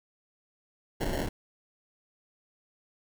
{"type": "noise with sample-and-hold", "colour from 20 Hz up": "pink", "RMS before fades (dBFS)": -31, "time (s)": [1, 1.29], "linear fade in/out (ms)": 10, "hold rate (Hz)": 1225, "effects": []}